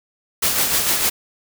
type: noise with tremolo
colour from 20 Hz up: white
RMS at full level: -17 dBFS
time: 0.42-1.1 s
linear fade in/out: 10 ms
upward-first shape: sine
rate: 6.6 Hz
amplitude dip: 45%
effects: none